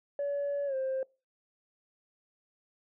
sine tone with pitch glide, 569 to 527.8 Hz, C#5 to C5, +45 to +15 cents, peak -28 dBFS, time 0.19-1.03 s, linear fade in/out 2 ms, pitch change -130 cents, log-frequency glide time 0.66-0.75 s, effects noise-tail reverb RT60 0.3 s tail -25 dB re dry + tanh soft clip ceiling -27 dBFS

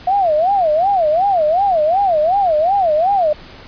sine tone with vibrato, 698.5 Hz, F5, in tune, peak -11 dBFS, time 0.07-3.33 s, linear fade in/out 5 ms, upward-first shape sine, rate 2.7 Hz, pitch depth 260 cents each way, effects pink hiss -38 dBFS RMS until 3.67 s + resampled to 11025 Hz

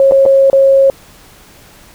sine tone with dropouts, 543 Hz, C#5, 36 cents flat, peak -4 dBFS, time 0-0.9 s, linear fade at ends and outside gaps 1 ms, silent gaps 0.112-0.12 / 0.254-0.261 / 0.5-0.53 s, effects pink hiss -41 dBFS RMS until 1.94 s

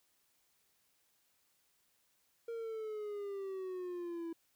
triangle exponential sweep, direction down, 466.2 to 329.6 Hz, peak -37 dBFS, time 2.48-4.33 s, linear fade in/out 5 ms, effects white hiss -75 dBFS RMS until 4.55 s

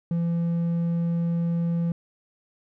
sine tone with hard clipping, 169.4 Hz, E3, 48 cents sharp, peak -23 dBFS, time 0.11-1.92 s, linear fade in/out 2 ms, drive 3 dB, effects none

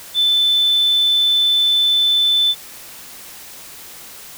sine tone, 3520 Hz, A7, in tune, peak -11 dBFS, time 0.14-2.55 s, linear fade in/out 50 ms, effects tanh soft clip ceiling -7 dBFS + white hiss -37 dBFS RMS until 4.37 s

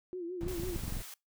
sine tone with vibrato, 352.1 Hz, F4, 14 cents sharp, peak -36 dBFS, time 0.13-0.76 s, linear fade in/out 0 ms, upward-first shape sine, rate 6 Hz, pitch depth 86 cents each way
brown noise with tremolo, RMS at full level -39 dBFS, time 0.41-1.02 s, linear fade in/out 0 ms, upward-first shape triangle, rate 19 Hz, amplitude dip 35%
clicks, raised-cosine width 5 ms, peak -27 dBFS, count 9, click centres 0.433 / 0.465 / 0.599 / 0.635 / 0.762 / 0.837 / 0.88 / 0.924 / 0.969 s
white high-pass noise, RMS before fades -47 dBFS, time 0.48-1.14 s, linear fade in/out 2 ms, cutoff 730 Hz, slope 12 dB/octave
effects noise-tail reverb RT60 0.2 s tail -24 dB re dry

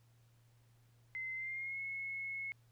sine tone with pitch glide, 2063 to 2182 Hz, C7 to C#7, -25 to -28 cents, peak -39 dBFS, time 1.15-2.52 s, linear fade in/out 0 ms, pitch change +97 cents, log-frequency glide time 1.35-1.8 s, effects added 117 Hz sine -65 dBFS peak until 2.71 s + pink hiss -75 dBFS RMS until 2.71 s

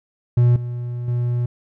triangle tone with level steps, 121.2 Hz, B2, 32 cents flat, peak -9 / -22 / -16 dBFS, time 0.37-1.46 s, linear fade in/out 5 ms, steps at 0.56 / 1.08 s, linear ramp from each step 2 ms, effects none

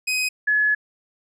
sawtooth / sine tone pair in turn, 2514 / 1702.2 Hz, D#7 / G#6, +17 / +42 cents, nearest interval perfect fifth, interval 675 cents, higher first, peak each -17 / -16 dBFS, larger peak second, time 0.07-0.29 / 0.47-0.75 s, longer second, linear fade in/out 10 ms, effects low-pass 12000 Hz 12 dB/octave

